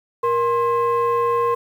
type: tone pair together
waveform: sine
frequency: 471.6 / 1057 Hz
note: A#4 / C6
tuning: +20 / +17 cents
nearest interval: octave + major second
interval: 1397 cents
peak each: -17 dBFS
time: 0.23-1.55 s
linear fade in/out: 10 ms
effects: tanh soft clip ceiling -13 dBFS + 8-bit